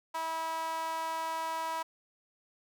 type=tone with high-pass filter; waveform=sawtooth; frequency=324.3 Hz; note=E4; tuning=28 cents flat; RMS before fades=-35 dBFS; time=0.14-1.83 s; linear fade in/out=10 ms; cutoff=900 Hz; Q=5.1; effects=none